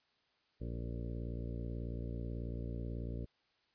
harmonic tone with a mistuned harmonic, 58.27 Hz, A#1, in tune, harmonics 1 / 2 / 3 / 4 / 5 / 6 / 7 / 8 / 9 / 10, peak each -41 / -43 / -49 / -49 / -51 / -53 / -56 / -54 / -59 / -58 dBFS, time 0.6-3.26 s, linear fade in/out 20 ms, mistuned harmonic 7, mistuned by +39 cents, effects white hiss -75 dBFS RMS until 3.74 s + resampled to 11025 Hz

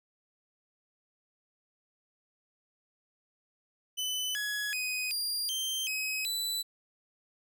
sawtooth tone with pitch steps, 3012 / 1682 / 2503 / 4789 / 3138 / 2540 / 3978 Hz, F#7 / G#6 / D#7 / D8 / G7 / D#7 / B7, +30 / +22 / +10 / +33 / +1 / +35 / +12 cents, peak -28 dBFS, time 3.97-6.63 s, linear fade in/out 20 ms, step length 380 ms, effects none

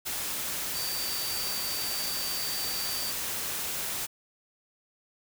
sine tone in noise, 4623 Hz, D8, 28 cents flat, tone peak -34 dBFS, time 0.74-3.12 s, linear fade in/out 20 ms, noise white, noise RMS -33 dBFS, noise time 0.05-4.07 s, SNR -4 dB, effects none

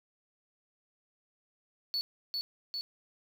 sine tone with echo, 4435 Hz, C#8, in tune, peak -27 dBFS, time 1.94-2.01 s, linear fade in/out 0 ms, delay 400 ms, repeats 2, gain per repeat -3 dB, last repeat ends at 2.81 s, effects tanh soft clip ceiling -29 dBFS + 9-bit

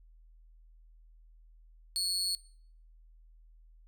30% pulse tone with amplitude modulation, 4370 Hz, C#8, 26 cents flat, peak -24 dBFS, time 1.96-2.35 s, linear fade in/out 0 ms, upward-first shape sine, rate 184 Hz, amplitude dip 65%, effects noise-tail reverb RT60 0.6 s tail -23 dB re dry + added 40 Hz sine -55 dBFS peak until 3.87 s

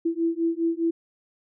sine beating tone pair, 330 / 334.9 Hz, E4 / E4, +2 / +27 cents, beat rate 4.9 Hz, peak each -25 dBFS, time 0.05-0.91 s, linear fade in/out 10 ms, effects none

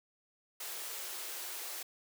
white high-pass noise, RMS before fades -42 dBFS, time 0.6-1.83 s, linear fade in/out 5 ms, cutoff 330 Hz, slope 96 dB/octave, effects none

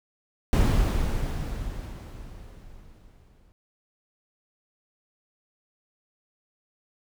brown noise with exponential decay, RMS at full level -18 dBFS, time 0.53-3.52 s, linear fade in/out 0 ms, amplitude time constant 650 ms, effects none

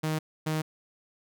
sawtooth tone pair in turn, 156.3 / 156.3 Hz, D#3 / D#3, +8 / +8 cents, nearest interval unison, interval 0 cents, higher neither, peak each -23 dBFS, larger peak neither, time 0.03-0.19 / 0.46-0.62 s, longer neither, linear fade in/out 10 ms, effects none

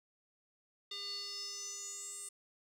square tone with band-pass filter sweep, 402.8 Hz, G4, 47 cents sharp, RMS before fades -44 dBFS, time 0.91-2.29 s, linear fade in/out 5 ms, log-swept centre 3900 to 8700 Hz, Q 8, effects none

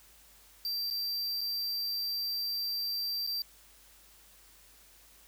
square tone with dropouts, 4699 Hz, D8, in tune, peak -32 dBFS, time 0.65-3.42 s, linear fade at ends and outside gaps 1 ms, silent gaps 0.902-0.909 / 1.409-1.413 / 3.266-3.273 s, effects added 50 Hz sine -65 dBFS peak until 5.27 s + white hiss -59 dBFS RMS until 5.27 s

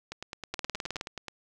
two click trains, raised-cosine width 0.2 ms, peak -20 / -16 dBFS, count 12 / 10, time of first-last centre 0.12-1.283 / 0.54-1.011 s, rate 9.46 / 19.1 Hz, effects none

